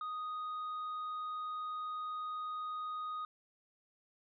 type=tone; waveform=triangle; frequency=1244 Hz; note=D#6; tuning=1 cent flat; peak=-36 dBFS; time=0.01-3.25 s; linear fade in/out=2 ms; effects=resampled to 11025 Hz